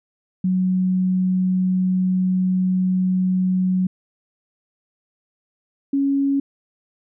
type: tone pair in turn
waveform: sine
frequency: 185 / 277.2 Hz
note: F#3 / C#4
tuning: 0 / 0 cents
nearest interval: perfect fifth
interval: 700 cents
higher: second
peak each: -16 dBFS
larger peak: neither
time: 0.44-3.87 / 5.93-6.4 s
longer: first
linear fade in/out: 5 ms
effects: none